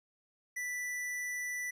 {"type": "tone", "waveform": "square", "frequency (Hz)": 1975.5, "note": "B6", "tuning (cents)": 0, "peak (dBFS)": -36, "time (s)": [0.56, 1.71], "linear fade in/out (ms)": 10, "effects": ["resampled to 32000 Hz", "12-bit"]}